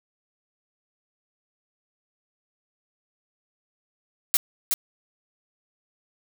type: noise with echo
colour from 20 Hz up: blue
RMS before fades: -19 dBFS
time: 4.34-4.37 s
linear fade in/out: 0 ms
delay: 370 ms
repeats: 1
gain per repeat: -4 dB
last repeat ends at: 4.74 s
effects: none